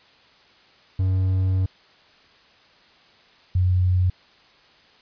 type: tone pair in turn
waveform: triangle / sine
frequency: 93.9 / 91.17 Hz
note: F#2 / F#2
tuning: +26 / -25 cents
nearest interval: minor second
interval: 51 cents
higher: first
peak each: -16 dBFS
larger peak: neither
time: 0.99-1.66 / 3.55-4.1 s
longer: first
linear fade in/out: 5 ms
effects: white hiss -54 dBFS RMS until 5.01 s + resampled to 11025 Hz

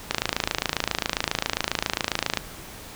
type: click train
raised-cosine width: 0.2 ms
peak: -4 dBFS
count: 63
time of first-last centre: 0.11-2.373 s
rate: 27.4 Hz
effects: pink hiss -41 dBFS RMS until 2.95 s

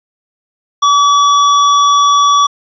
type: tone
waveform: square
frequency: 1144 Hz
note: D6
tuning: 46 cents flat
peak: -7 dBFS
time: 0.82-2.47 s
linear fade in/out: 10 ms
effects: resampled to 16000 Hz + 8-bit

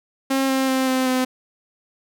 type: tone with pitch steps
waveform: sawtooth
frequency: 268.5 / 265.4 / 262.4 / 259.4 / 256.4 Hz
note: C4 / C4 / C4 / C4 / C4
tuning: +45 / +25 / +5 / -15 / -35 cents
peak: -14 dBFS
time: 0.3-1.25 s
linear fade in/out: 10 ms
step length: 190 ms
effects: none

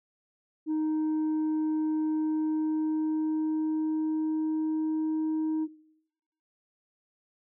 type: tone with pitch glide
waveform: sine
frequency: 311.1 to 314 Hz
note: D#4 to D#4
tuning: 0 to +16 cents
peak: -23 dBFS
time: 0.66-5.68 s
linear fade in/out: 50 ms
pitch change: +16 cents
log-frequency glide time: 2.12-5.25 s
effects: noise-tail reverb RT60 0.8 s tail -19 dB re dry + tanh soft clip ceiling -25 dBFS

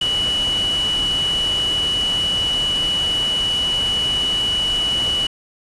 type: tone in noise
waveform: sine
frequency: 2945 Hz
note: F#7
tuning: 9 cents flat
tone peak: -17 dBFS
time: 0.01-5.27 s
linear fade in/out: 5 ms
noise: pink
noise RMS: -29 dBFS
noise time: 0.01-5.27 s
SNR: +9 dB
effects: resampled to 24000 Hz

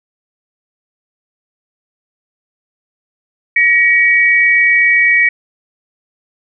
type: tone pair together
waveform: sine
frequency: 1906.3 / 2267 Hz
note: A#6 / C#7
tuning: +38 / +38 cents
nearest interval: minor third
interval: 300 cents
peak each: -10 dBFS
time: 3.56-5.29 s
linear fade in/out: 5 ms
effects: none

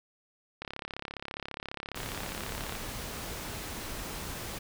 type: click train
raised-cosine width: 0.3 ms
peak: -21 dBFS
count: 75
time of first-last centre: 0.62-2.753 s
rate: 34.7 Hz
type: noise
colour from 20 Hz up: pink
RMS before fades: -39 dBFS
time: 1.95-4.59 s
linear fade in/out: 10 ms
effects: none

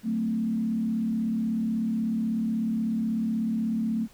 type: tone with frequency modulation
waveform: sine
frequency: 223 Hz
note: A3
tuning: 23 cents sharp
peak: -24 dBFS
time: 0.03-4.08 s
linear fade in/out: 50 ms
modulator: 36.3 Hz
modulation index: 0.68
effects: pink hiss -56 dBFS RMS until 4.13 s

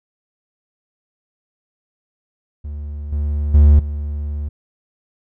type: tone with level steps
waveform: triangle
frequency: 73.42 Hz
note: D2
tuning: in tune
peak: -23 / -15 / -4 / -19 dBFS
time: 2.64-4.49 s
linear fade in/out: 10 ms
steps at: 3.12 / 3.54 / 3.79 s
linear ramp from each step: 5 ms
effects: none

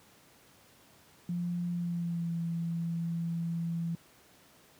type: tone with pitch glide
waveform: sine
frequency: 174.61 to 167.79 Hz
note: F3 to E3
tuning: 0 to +31 cents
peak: -30 dBFS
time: 1.29-3.95 s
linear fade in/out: 2 ms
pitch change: -69 cents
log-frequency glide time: 1.69-2.36 s
effects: pink hiss -60 dBFS RMS until 4.79 s + high-pass 100 Hz 12 dB/octave

